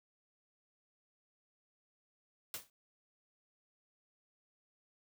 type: noise with exponential decay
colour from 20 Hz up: white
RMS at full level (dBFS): -38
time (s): 2.54-2.7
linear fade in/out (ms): 1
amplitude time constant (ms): 34
effects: none